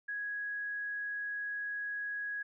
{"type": "tone", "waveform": "sine", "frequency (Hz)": 1663, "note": "G#6", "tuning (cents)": 2, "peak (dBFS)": -35, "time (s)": [0.08, 2.43], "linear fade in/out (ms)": 10, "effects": []}